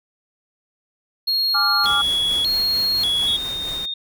triangle tone with vibrato, 3791 Hz, A#7, 28 cents sharp, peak -16 dBFS, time 1.27-3.37 s, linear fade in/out 10 ms, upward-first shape square, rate 0.85 Hz, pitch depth 210 cents each way
sine chord, D diminished, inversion second, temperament equal, 830.6 / 1174.7 / 1396.9 Hz, Ab5 / D6 / F6, 0 / 0 / 0 cents, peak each -27 / -23 / -21 dBFS, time 1.54-2.02 s, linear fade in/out 10 ms
pink noise with tremolo, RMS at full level -34 dBFS, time 1.83-3.86 s, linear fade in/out 10 ms, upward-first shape sine, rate 4.4 Hz, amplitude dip 30%
sine tone, 3680 Hz, A#7, 23 cents flat, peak -24 dBFS, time 3.27-3.94 s, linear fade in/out 5 ms
effects none

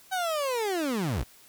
30% pulse linear sweep, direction down, 770 to 41.77 Hz, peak -24 dBFS, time 0.11-1.24 s, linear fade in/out 20 ms, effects white hiss -55 dBFS RMS until 1.48 s

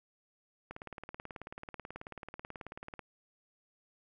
click train, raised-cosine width 0.5 ms, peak -28 dBFS, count 43, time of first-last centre 0.71-2.993 s, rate 18.4 Hz, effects none

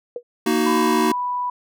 sine tone with exponential decay, 484.2 Hz, B4, 34 cents flat, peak -21 dBFS, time 0.16-0.23 s, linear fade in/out 2 ms, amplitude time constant 15 ms
square chord, D# minor, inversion second, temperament equal with one note detuned, 233.1 / 311.1 / 373.6 Hz, A#3 / D#4 / F#4, 0 / 0 / +17 cents, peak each -22 dBFS, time 0.46-1.12 s, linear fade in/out 5 ms
sine tone with pitch glide, 1002 to 986.5 Hz, B5 to B5, +25 to -2 cents, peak -21 dBFS, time 0.66-1.5 s, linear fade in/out 5 ms, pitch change -27 cents, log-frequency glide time 0.79-0.95 s
effects none

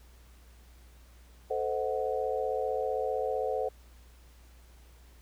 sine chord, A diminished seventh, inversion none, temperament equal with one note detuned, 440 / 515.5 / 622.3 / 740 Hz, A4 / C5 / Eb5 / Gb5, 0 / -26 / 0 / 0 cents, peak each -33 / -32 / -38 / -35 dBFS, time 1.5-3.69 s, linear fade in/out 10 ms, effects added 60 Hz sine -53 dBFS peak until 5.21 s + pink hiss -62 dBFS RMS until 5.21 s

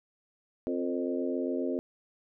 harmonic tone with a mistuned harmonic, 87.5 Hz, F2, 4 cents sharp, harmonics 3 / 4 / 5 / 6 / 7, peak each -32 / -34 / -36 / -38 / -39 dBFS, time 0.67-1.79 s, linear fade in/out 0 ms, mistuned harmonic 5, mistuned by +39 cents, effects none

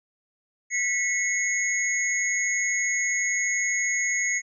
sine tone cluster, 1971 / 2172 / 6640 Hz, B6 / C#7 / G#8, -4 / -36 / -1 cents, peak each -27 dBFS, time 0.7-4.42 s, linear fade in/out 50 ms, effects none

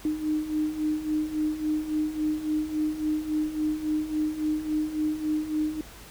sine beating tone pair, 304.4 / 308 Hz, D#4 / D#4, -38 / -17 cents, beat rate 3.6 Hz, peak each -31 / -26 dBFS, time 0.05-5.81 s, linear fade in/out 2 ms, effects added 50 Hz sine -49 dBFS peak until 6.1 s + pink hiss -47 dBFS RMS until 6.1 s

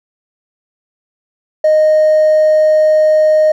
triangle tone with hard clipping, 619 Hz, D#5, 9 cents flat, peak -6 dBFS, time 1.64-3.52 s, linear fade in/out 5 ms, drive 2 dB, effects none

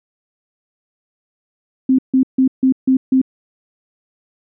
sine tone bursts, 261.6 Hz, C4, in tune, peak -9 dBFS, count 6, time 1.89-3.216 s, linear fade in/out 5 ms, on 96 ms, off 150 ms, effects none

